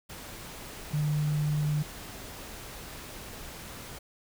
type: tone in noise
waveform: sine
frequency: 150 Hz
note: D3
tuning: 37 cents sharp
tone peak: -25 dBFS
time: 0.93-1.83 s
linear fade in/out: 10 ms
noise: pink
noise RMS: -43 dBFS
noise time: 0.09-3.99 s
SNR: +15 dB
effects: none